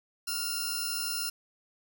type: tone pair together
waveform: 10% pulse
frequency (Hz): 1389 / 5262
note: F6 / E8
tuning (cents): -10 / -4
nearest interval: octave + major seventh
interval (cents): 2306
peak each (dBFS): -27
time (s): 0.27-1.3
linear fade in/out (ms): 10
effects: none